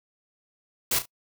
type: noise with echo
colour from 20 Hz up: white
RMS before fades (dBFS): -24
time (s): 0.91-0.99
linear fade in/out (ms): 5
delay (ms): 34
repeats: 2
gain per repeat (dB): -11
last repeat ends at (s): 1.058
effects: noise-tail reverb RT60 0.1 s tail -26 dB re dry